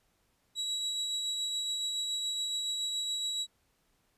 35% pulse tone with tremolo, 3891 Hz, B7, 27 cents flat, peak -28 dBFS, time 0.55-3.47 s, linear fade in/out 50 ms, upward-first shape triangle, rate 7.1 Hz, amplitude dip 30%, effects pink hiss -73 dBFS RMS until 4.17 s + resampled to 32000 Hz

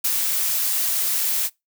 blue noise with ADSR envelope, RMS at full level -20 dBFS, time 0.04-1.5 s, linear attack 9 ms, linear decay 48 ms, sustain -2 dB, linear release 49 ms, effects noise-tail reverb RT60 0.2 s tail -24 dB re dry

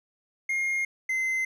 triangle tone pair in turn, 2133 / 2064 Hz, C7 / C7, +33 / -24 cents, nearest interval minor second, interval 57 cents, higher first, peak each -23 dBFS, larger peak neither, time 0.49-0.85 / 1.09-1.45 s, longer neither, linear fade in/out 5 ms, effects none

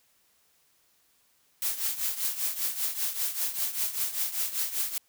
blue noise with tremolo, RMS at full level -27 dBFS, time 1.62-4.98 s, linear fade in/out 2 ms, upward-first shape triangle, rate 5.1 Hz, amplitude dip 80%, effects white hiss -67 dBFS RMS until 5.08 s

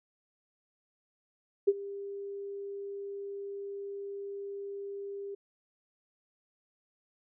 sine tone with ADSR envelope, 399.3 Hz, G4, 32 cents sharp, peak -18 dBFS, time 1.67-5.35 s, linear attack 14 ms, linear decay 41 ms, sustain -19 dB, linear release 8 ms, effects none

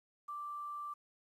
sine tone with quantisation, 1174.7 Hz, D6, in tune, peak -40 dBFS, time 0.28-0.94 s, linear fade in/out 10 ms, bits 11, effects resampled to 32000 Hz

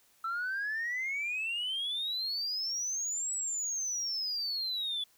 sine exponential two-way sweep, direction up then down, 1318.5 to 7902 to 3423 Hz, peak -30 dBFS, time 0.24-5.04 s, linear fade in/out 5 ms, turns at 3.34 s, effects tanh soft clip ceiling -29 dBFS + white hiss -66 dBFS RMS until 5.17 s

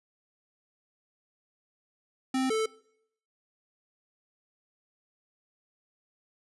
square tone pair in turn, 261.6 / 440 Hz, C4 / A4, 0 / 0 cents, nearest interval major sixth, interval 900 cents, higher second, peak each -26 dBFS, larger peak neither, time 2.34-2.5 / 2.5-2.66 s, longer neither, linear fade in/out 5 ms, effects noise-tail reverb RT60 0.7 s tail -22 dB re dry + resampled to 24000 Hz

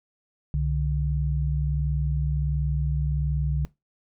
sine tone pair together, 65.46 / 146.83 Hz, C2 / D3, +1 / 0 cents, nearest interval octave + major second, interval 1399 cents, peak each -25 dBFS, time 0.54-3.65 s, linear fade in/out 0 ms, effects noise-tail reverb RT60 0.2 s tail -20 dB re dry

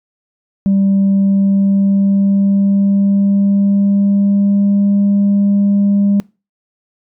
sine tone with pitch glide, 196 to 200.9 Hz, G3 to G3, 0 to +43 cents, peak -7 dBFS, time 0.66-6.2 s, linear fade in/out 0 ms, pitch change +43 cents, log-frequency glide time 1-4.9 s, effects noise-tail reverb RT60 0.3 s tail -26 dB re dry + tanh soft clip ceiling -7 dBFS

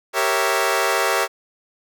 15% pulse chord, G diminished seventh, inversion none, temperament equal, 392 / 466.2 / 554.4 / 659.3 Hz, G4 / Bb4 / Db5 / Fb5, 0 / 0 / 0 / 0 cents, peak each -17 dBFS, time 0.13-1.28 s, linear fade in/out 50 ms, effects none

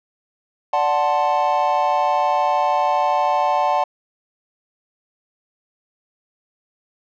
triangle chord, D dominant seventh, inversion none, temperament equal, 587.3 / 740 / 880 / 1046.5 Hz, D5 / F#5 / A5 / C6, 0 / 0 / 0 / 0 cents, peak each -21 / -18 / -18 / -22 dBFS, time 0.73-3.84 s, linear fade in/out 5 ms, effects resampled to 16000 Hz

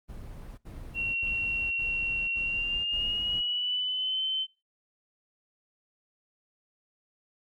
brown noise bursts, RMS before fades -42 dBFS, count 6, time 0.08-3.415 s, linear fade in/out 20 ms, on 500 ms, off 67 ms
sine tone with pitch glide, 2738 to 3073 Hz, F7 to G7, -35 to -35 cents, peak -27 dBFS, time 0.94-4.47 s, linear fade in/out 50 ms, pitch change +200 cents, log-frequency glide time 2.41-4.22 s
effects noise-tail reverb RT60 0.3 s tail -21 dB re dry + Opus 32 kbps

